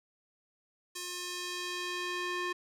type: tone with band-pass filter sweep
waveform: square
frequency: 357 Hz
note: F4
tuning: 38 cents sharp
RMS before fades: -37 dBFS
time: 0.95-2.53 s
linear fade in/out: 10 ms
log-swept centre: 7100 to 1800 Hz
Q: 0.8
effects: none